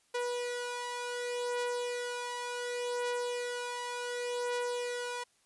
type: beating tone pair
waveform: sawtooth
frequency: 487 / 487.68 Hz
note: B4 / B4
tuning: -24 / -22 cents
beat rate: 0.68 Hz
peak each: -36 / -31 dBFS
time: 0.14-5.24 s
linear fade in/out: 10 ms
effects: white hiss -70 dBFS RMS until 5.45 s + resampled to 24000 Hz